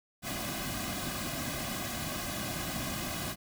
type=noise with comb filter; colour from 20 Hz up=pink; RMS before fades=-36 dBFS; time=0.22-3.36 s; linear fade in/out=50 ms; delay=2.2 ms; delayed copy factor=-0.85; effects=none